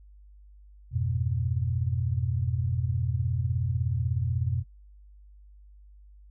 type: chord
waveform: sine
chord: F diminished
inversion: none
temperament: equal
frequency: 87.31 / 103.83 / 123.47 Hz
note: F2 / Ab2 / Cb3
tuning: 0 / 0 / 0 cents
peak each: -29 / -33 / -28 dBFS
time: 0.91-4.64 s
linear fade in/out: 50 ms
effects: noise-tail reverb RT60 0.1 s tail -20 dB re dry + added 50 Hz sine -49 dBFS peak until 6.3 s